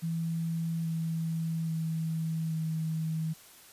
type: tone with pitch steps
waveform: sine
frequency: 164.81 / 163.11 / 161.42 / 159.75 Hz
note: E3 / E3 / E3 / D#3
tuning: 0 / -18 / -36 / +46 cents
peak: -29 dBFS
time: 0.02-3.34 s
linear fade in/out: 20 ms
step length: 830 ms
effects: white hiss -54 dBFS RMS until 3.72 s + resampled to 32000 Hz